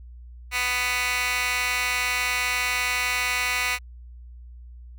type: tone with high-pass filter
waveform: 15% pulse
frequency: 248.2 Hz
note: B3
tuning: 9 cents sharp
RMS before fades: -25 dBFS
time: 0.51-3.79 s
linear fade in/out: 50 ms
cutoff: 1800 Hz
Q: 2.9
effects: added 60 Hz sine -40 dBFS peak until 4.98 s